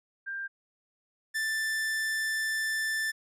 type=tone pair in turn; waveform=sine / 45% pulse; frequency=1589 / 1767 Hz; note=G6 / A6; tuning=+23 / +7 cents; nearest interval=major second; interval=184 cents; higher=second; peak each=-33 / -28 dBFS; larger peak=second; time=0.26-0.48 / 1.34-3.12 s; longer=second; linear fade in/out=20 ms; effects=resampled to 32000 Hz